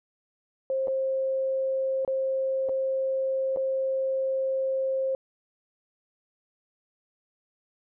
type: tone with dropouts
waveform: sine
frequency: 531 Hz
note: C5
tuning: 25 cents sharp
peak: -24 dBFS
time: 0.7-5.15 s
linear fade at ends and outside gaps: 1 ms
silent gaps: 0.873-0.881 / 2.049-2.077 / 2.688-2.693 / 3.562-3.571 s
effects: none